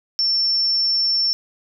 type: tone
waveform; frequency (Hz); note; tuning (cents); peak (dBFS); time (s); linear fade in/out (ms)
sine; 5410; E8; +44; -16; 0.19-1.33; 0
effects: none